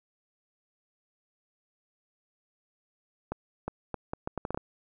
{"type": "accelerating click train", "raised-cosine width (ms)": 1, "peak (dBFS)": -18, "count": 10, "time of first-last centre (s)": [3.32, 4.575], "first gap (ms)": 360, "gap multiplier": 0.73, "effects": []}